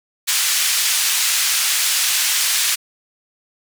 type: band-pass noise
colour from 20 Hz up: white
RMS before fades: -18 dBFS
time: 0.27-2.76 s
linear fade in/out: 20 ms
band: 1700 to 9600 Hz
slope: 12 dB/octave
effects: none